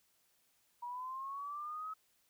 sine linear sweep, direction up, 954 to 1288 Hz, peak -40 dBFS, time 0.82-1.94 s, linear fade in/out 10 ms, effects white hiss -74 dBFS RMS until 2.29 s

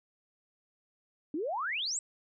sine exponential sweep, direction up, 280 to 8200 Hz, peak -31 dBFS, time 1.34-1.99 s, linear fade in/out 2 ms, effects none

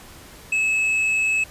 triangle tone with hard clipping, 2590 Hz, E7, 31 cents flat, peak -19 dBFS, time 0.52-1.44 s, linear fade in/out 5 ms, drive 7 dB, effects pink hiss -44 dBFS RMS until 1.5 s + resampled to 32000 Hz

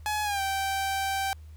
sawtooth tone with pitch glide, 845 to 779.4 Hz, G#5 to G5, +30 to -10 cents, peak -23 dBFS, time 0.06-1.33 s, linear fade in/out 0 ms, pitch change -140 cents, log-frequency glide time 0.23-0.41 s, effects added 77 Hz sine -43 dBFS peak until 1.56 s + pink hiss -64 dBFS RMS until 1.56 s

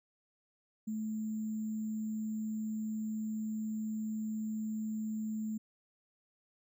sine tone with sample-and-hold, 217.1 Hz, A3, 23 cents flat, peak -34 dBFS, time 0.87-5.58 s, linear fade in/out 10 ms, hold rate 7350 Hz, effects none

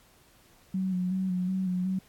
sine tone with vibrato, 185 Hz, F#3, in tune, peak -26 dBFS, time 0.74-1.99 s, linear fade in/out 5 ms, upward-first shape square, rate 2.7 Hz, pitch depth 33 cents each way, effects pink hiss -60 dBFS RMS until 2.08 s + AAC 64 kbps

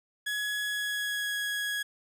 30% pulse tone with pitch glide, 1682 to 1664.6 Hz, G#6 to G#6, +22 to +4 cents, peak -27 dBFS, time 0.26-1.83 s, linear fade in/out 10 ms, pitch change -18 cents, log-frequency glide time 0.63-1.33 s, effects none

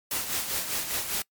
white noise with tremolo, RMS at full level -28 dBFS, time 0.11-1.22 s, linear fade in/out 2 ms, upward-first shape sine, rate 5 Hz, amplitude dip 55%, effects noise-tail reverb RT60 0.1 s tail -25 dB re dry + MP3 96 kbps

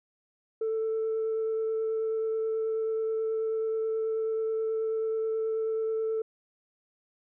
sine tone with vibrato, 443 Hz, A4, 12 cents sharp, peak -25 dBFS, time 0.61-6.22 s, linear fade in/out 5 ms, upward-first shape triangle, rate 9.3 Hz, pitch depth 10 cents each way, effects tanh soft clip ceiling -24 dBFS

